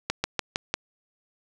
slowing click train, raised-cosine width 0.2 ms, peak -7 dBFS, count 5, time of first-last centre 0.1-0.74 s, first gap 140 ms, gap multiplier 1.09, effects none

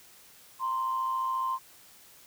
sine tone pair together, 932.3 / 1046.5 Hz, A#5 / C6, 0 / 0 cents, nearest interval major second, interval 200 cents, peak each -36 / -27 dBFS, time 0.59-1.59 s, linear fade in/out 50 ms, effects tanh soft clip ceiling -21 dBFS + white hiss -55 dBFS RMS until 2.26 s

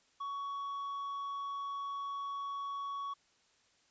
sine tone with hard clipping, 1120 Hz, C#6, 18 cents sharp, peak -38 dBFS, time 0.2-3.14 s, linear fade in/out 10 ms, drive 3 dB, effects white hiss -70 dBFS RMS until 3.9 s + resampled to 16000 Hz

